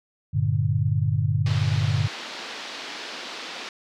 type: chord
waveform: sine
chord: G minor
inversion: none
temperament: equal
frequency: 98 / 116.54 / 146.83 Hz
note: G2 / Bb2 / D3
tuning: 0 / 0 / 0 cents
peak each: -24 dBFS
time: 0.33-2.08 s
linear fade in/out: 20 ms
type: band-pass noise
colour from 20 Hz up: white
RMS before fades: -36 dBFS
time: 1.46-3.69 s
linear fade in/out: 2 ms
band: 220 to 4600 Hz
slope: 24 dB/octave
effects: none